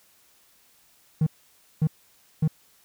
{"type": "tone bursts", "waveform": "triangle", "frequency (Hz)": 156.4, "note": "D#3", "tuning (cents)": 9, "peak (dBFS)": -15, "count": 3, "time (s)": [1.21, 2.478], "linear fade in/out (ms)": 5, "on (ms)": 56, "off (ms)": 550, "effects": ["tanh soft clip ceiling -12 dBFS", "white hiss -60 dBFS RMS until 2.84 s"]}